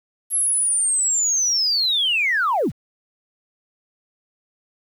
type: linear sweep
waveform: sine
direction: down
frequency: 11300 to 53.8 Hz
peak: -16 dBFS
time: 0.3-2.72 s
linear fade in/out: 50 ms
effects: tanh soft clip ceiling -12 dBFS + 8-bit